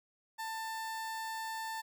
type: tone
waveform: 30% pulse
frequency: 890 Hz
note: A5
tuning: 20 cents sharp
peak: -35 dBFS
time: 0.38-1.82 s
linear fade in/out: 20 ms
effects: none